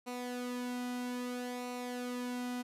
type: tone with flanger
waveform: sawtooth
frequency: 246.9 Hz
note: B3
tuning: in tune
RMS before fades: -39 dBFS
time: 0.06-2.63 s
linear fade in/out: 20 ms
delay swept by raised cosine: 0.6 to 1.8 ms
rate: 0.61 Hz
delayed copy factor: -0.6
effects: resampled to 32000 Hz